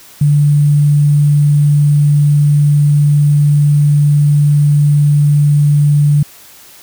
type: tone with sample-and-hold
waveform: sine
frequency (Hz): 146.3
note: D3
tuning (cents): -6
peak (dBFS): -6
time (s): 0.21-6.23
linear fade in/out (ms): 5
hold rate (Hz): 8820
effects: white hiss -39 dBFS RMS until 6.82 s